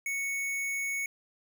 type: tone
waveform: square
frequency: 2217 Hz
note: C#7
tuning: in tune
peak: -31 dBFS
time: 0.06-1.06 s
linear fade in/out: 2 ms
effects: none